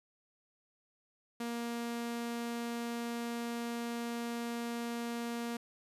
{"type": "tone", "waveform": "sawtooth", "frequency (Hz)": 235.3, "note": "A#3", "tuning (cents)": 16, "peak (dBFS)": -32, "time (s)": [1.4, 5.57], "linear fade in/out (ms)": 5, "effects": ["resampled to 32000 Hz", "12-bit"]}